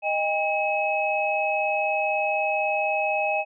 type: tone cluster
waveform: sine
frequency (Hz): 622 / 806 / 2562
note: D#5 / G5 / E7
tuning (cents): -1 / +48 / -50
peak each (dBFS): -26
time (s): 0.02-3.45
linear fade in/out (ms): 50
effects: none